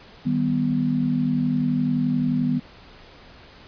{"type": "chord", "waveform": "sine", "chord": "Eb augmented", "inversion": "none", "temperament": "equal with one note detuned", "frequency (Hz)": [155.56, 195.21, 246.9], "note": ["Eb3", "G3", "B3"], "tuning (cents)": [0, -7, 0], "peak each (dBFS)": [-25, -27, -21], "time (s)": [0.25, 2.6], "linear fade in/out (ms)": 20, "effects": ["pink hiss -47 dBFS RMS until 3.67 s", "resampled to 11025 Hz"]}